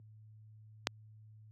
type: click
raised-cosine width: 0.2 ms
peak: -11 dBFS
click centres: 0.871 s
effects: added 108 Hz sine -43 dBFS peak until 1.51 s + high-pass 200 Hz 12 dB/octave